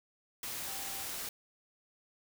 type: tone in noise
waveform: sine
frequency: 784 Hz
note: G5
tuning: in tune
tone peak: -50 dBFS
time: 0.67-1.03 s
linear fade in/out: 2 ms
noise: white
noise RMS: -40 dBFS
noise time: 0.43-1.29 s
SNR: -13 dB
effects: none